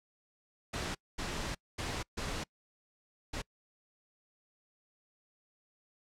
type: noise bursts at uneven times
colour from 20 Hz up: pink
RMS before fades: -37 dBFS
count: 5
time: 0.73-0.95 / 1.18-1.55 / 1.78-2.03 / 2.17-2.44 / 3.33-3.42 s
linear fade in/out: 10 ms
effects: noise-tail reverb RT60 0.1 s tail -26 dB re dry + low-pass 7000 Hz 12 dB/octave